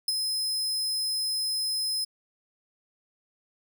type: tone with ADSR envelope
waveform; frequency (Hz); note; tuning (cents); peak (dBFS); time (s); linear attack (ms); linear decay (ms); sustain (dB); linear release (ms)
sawtooth; 5100; D#8; +42; -19; 0.08-2.05; 4; 26; -5; 13
effects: none